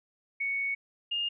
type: tone pair in turn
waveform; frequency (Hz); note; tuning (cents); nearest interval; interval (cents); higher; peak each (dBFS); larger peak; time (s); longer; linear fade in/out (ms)
sine; 2222 / 2829; C#7 / F7; +4 / +22; major third; 418; second; -28; neither; 0.4-0.75 / 1.11-1.29; first; 10
effects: none